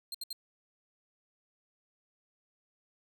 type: tone bursts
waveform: sawtooth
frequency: 4186 Hz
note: C8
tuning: in tune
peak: -34 dBFS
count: 3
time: 0.12-0.329 s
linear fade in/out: 2 ms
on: 25 ms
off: 67 ms
effects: none